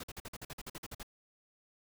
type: noise bursts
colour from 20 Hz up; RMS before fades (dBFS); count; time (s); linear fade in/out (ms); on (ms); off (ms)
pink; -44; 13; 0-1.031; 5; 35; 48
effects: none